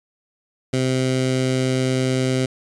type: tone with notch filter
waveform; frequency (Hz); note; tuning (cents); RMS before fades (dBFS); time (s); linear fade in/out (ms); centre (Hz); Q
15% pulse; 129.7; C3; -15; -20; 0.73-2.46; 5; 1100; 1.3
effects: resampled to 22050 Hz